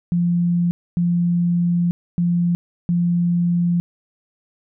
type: tone bursts at uneven times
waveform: sine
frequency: 173.5 Hz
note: F3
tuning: 11 cents flat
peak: -15 dBFS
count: 4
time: 0.12-0.71 / 0.97-1.91 / 2.18-2.55 / 2.89-3.8 s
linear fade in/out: 0 ms
effects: none